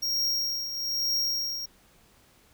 square tone with tremolo, 5588 Hz, F8, in tune, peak -24 dBFS, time 0.02-1.66 s, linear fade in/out 10 ms, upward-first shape triangle, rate 1.1 Hz, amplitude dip 65%, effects pink hiss -60 dBFS RMS until 2.53 s

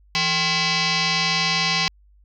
sine tone with frequency modulation, 1060 Hz, C6, 22 cents sharp, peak -18 dBFS, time 0.15-1.88 s, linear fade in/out 0 ms, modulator 613 Hz, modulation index 7.3, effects added 50 Hz sine -51 dBFS peak until 2.24 s

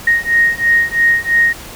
sine beating tone pair, 1864.7 / 1867.7 Hz, A#6 / A#6, 0 / +3 cents, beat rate 3 Hz, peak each -13 dBFS, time 0.07-1.53 s, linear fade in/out 5 ms, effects pink hiss -32 dBFS RMS until 1.75 s

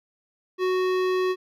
sine tone with hard clipping, 370 Hz, F#4, in tune, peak -23 dBFS, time 0.58-1.36 s, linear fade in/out 50 ms, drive 17 dB, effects none

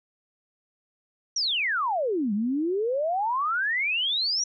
sine exponential two-way sweep, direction down then up, 5920 to 196.6 to 5920 Hz, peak -23 dBFS, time 1.36-4.44 s, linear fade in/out 5 ms, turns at 2.33 s, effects none

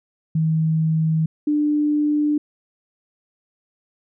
sine tone pair in turn, 159.3 / 297.4 Hz, D#3 / D4, +41 / +22 cents, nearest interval major seventh, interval 1081 cents, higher second, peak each -16 dBFS, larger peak neither, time 0.35-1.26 / 1.47-2.38 s, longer neither, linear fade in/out 5 ms, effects none

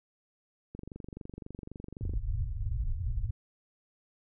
click train, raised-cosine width 3 ms, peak -29 dBFS, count 34, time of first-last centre 0.75-2.137 s, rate 23.8 Hz
pink low-pass noise, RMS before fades -32 dBFS, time 2.01-3.31 s, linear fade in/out 5 ms, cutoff 120 Hz, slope 96 dB/octave
effects none

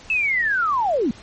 sine linear sweep, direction down, 2655 to 198.7 Hz, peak -17 dBFS, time 0.1-1.11 s, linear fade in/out 2 ms, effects pink hiss -44 dBFS RMS until 1.22 s + MP3 32 kbps

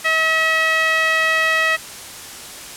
sawtooth tone with band-pass filter, 642 Hz, E5, 46 cents flat, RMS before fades -17 dBFS, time 0.04-1.77 s, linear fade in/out 20 ms, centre 2100 Hz, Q 2.9, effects white hiss -34 dBFS RMS until 2.76 s + low-pass 11000 Hz 12 dB/octave

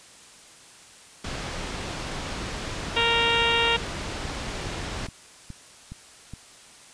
pink low-pass noise, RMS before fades -33 dBFS, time 1.24-5.07 s, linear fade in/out 5 ms, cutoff 5900 Hz, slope 12 dB/octave
harmonic tone, 464.6 Hz, A#4, 6 cents flat, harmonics 1 / 2 / 3 / 4 / 5 / 6 / 7 / 8, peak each -28 / -27 / -30 / -30 / -30 / -25 / -29 / -30 dBFS, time 2.96-3.77 s, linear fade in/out 10 ms
click train, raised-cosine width 5 ms, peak -25 dBFS, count 8, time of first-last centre 3.42-6.337 s, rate 2.4 Hz
effects white hiss -49 dBFS RMS until 6.93 s + resampled to 22050 Hz

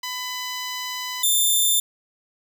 10% pulse tone pair in turn, 1001 / 3567 Hz, B5 / A7, +23 / +23 cents, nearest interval octave + minor seventh, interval 2200 cents, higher second, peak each -19 / -9 dBFS, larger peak second, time 0.03-1.23 / 1.23-1.8 s, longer first, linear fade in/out 5 ms, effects none

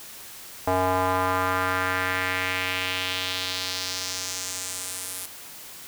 square tone with band-pass filter sweep, 92.5 Hz, F#2, in tune, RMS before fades -27 dBFS, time 0.67-5.26 s, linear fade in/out 5 ms, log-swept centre 770 to 11000 Hz, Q 2, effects white hiss -42 dBFS RMS until 5.87 s

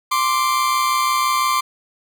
40% pulse tone pair together, 1046.5 / 1172.4 Hz, C6 / D6, 0 / -3 cents, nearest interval major second, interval 197 cents, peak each -18 dBFS, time 0.11-1.61 s, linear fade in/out 10 ms, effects none

